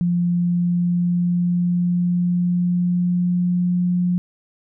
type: tone with pitch glide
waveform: sine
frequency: 174.61 to 178.07 Hz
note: F3 to F3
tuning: 0 to +34 cents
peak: -16 dBFS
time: 0.01-4.18 s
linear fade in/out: 0 ms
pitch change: +34 cents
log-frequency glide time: 0.24-3.82 s
effects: none